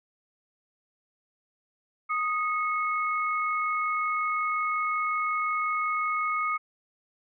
sine tone pair together, 1244.5 / 2190 Hz, D#6 / C#7, 0 / -22 cents, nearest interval minor seventh, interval 978 cents, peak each -26 / -31 dBFS, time 2.09-6.58 s, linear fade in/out 20 ms, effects none

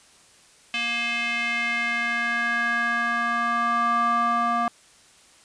square tone with band-pass filter sweep, 235.4 Hz, A#3, 17 cents sharp, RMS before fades -24 dBFS, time 0.74-4.68 s, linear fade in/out 0 ms, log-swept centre 2700 to 1000 Hz, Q 3.9, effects white hiss -54 dBFS RMS until 5.44 s + resampled to 22050 Hz

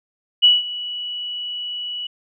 sine tone with ADSR envelope, 2942 Hz, F#7, 11 cents flat, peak -7 dBFS, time 0.42-2.07 s, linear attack 23 ms, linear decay 180 ms, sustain -18 dB, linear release 5 ms, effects none

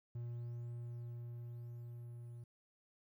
triangle tone with level ramp, 119.2 Hz, A#2, 39 cents sharp, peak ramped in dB -39 to -46 dBFS, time 0.15-2.44 s, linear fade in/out 5 ms, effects 13-bit

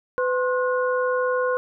sine tone cluster, 503 / 1062 / 1456 Hz, B4 / C6 / F#6, +32 / +25 / -28 cents, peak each -21 / -27 / -28 dBFS, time 0.18-1.57 s, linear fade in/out 0 ms, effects none

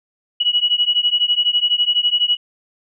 sine beating tone pair, 2917 / 2929 Hz, F#7 / F#7, -25 / -18 cents, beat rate 12 Hz, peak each -17 dBFS, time 0.4-2.37 s, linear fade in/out 10 ms, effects none

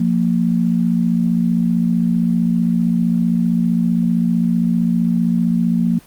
sine tone pair together, 175.9 / 231.3 Hz, F3 / A#3, +13 / -13 cents, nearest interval perfect fourth, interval 474 cents, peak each -16 dBFS, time 0-5.99 s, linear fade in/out 5 ms, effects pink hiss -46 dBFS RMS until 6.06 s + Opus 24 kbps

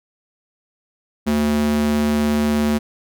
square tone with high-pass filter, 74.3 Hz, D2, 21 cents sharp, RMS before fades -18 dBFS, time 1.26-2.79 s, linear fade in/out 20 ms, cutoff 180 Hz, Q 3.5, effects none

